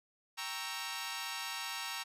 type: chord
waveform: 10% pulse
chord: G diminished seventh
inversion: none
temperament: equal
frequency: 784 / 932.3 / 1108.7 / 1318.5 Hz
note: G5 / Bb5 / Db6 / Fb6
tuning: 0 / 0 / 0 / 0 cents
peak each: -38 / -33 / -37 / -36 dBFS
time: 0.37-2.04 s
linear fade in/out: 20 ms
effects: resampled to 32000 Hz

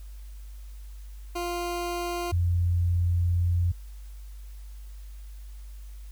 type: tone pair in turn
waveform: 20% pulse / sine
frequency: 349.2 / 87.3 Hz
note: F4 / F2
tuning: 0 / 0 cents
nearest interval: 2 octaves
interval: 2400 cents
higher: first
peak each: -24 / -21 dBFS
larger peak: second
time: 1.35-2.32 / 2.32-3.72 s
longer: second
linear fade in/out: 10 ms
effects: added 50 Hz sine -39 dBFS peak until 6.11 s + white hiss -59 dBFS RMS until 6.11 s

